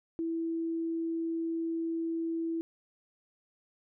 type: tone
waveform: sine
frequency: 329.6 Hz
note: E4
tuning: in tune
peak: -30 dBFS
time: 0.19-2.61 s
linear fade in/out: 0 ms
effects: none